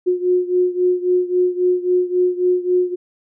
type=beating tone pair; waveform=sine; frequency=360.2 / 363.9 Hz; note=F#4 / F#4; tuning=-46 / -29 cents; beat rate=3.7 Hz; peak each=-16 / -19 dBFS; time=0.06-2.96 s; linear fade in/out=20 ms; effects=none